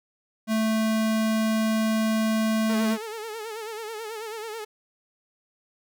square tone, 220 Hz, A3, in tune, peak -22 dBFS, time 0.47-2.98 s, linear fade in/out 50 ms
sawtooth tone with vibrato, 440 Hz, A4, in tune, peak -29 dBFS, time 2.69-4.65 s, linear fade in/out 10 ms, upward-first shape sine, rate 9.2 Hz, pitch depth 84 cents each way
effects none

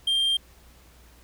triangle tone, 3184 Hz, G7, 26 cents sharp, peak -19 dBFS, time 0.07-0.37 s, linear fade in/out 5 ms, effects added 60 Hz sine -53 dBFS peak until 1.23 s + pink hiss -56 dBFS RMS until 1.23 s

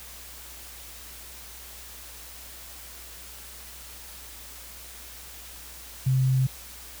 sine tone, 130.81 Hz, C3, in tune, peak -19 dBFS, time 6.06-6.47 s, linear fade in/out 10 ms, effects added 60 Hz sine -49 dBFS peak until 7 s + white hiss -44 dBFS RMS until 7 s

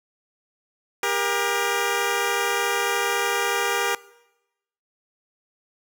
10% pulse tone pair together, 400 / 473.9 Hz, G4 / A#4, +35 / +28 cents, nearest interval minor third, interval 293 cents, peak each -16 dBFS, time 1.03-3.95 s, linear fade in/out 2 ms, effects noise-tail reverb RT60 0.9 s tail -20 dB re dry

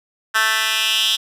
10% pulse tone with high-pass filter sweep, 220 Hz, A3, in tune, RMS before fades -18 dBFS, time 0.34-1.17 s, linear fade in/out 20 ms, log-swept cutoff 1600 to 3400 Hz, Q 3.6, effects resampled to 32000 Hz

